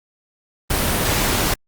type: noise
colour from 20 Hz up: pink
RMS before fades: -19 dBFS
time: 0.7-1.54 s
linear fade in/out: 5 ms
effects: Opus 32 kbps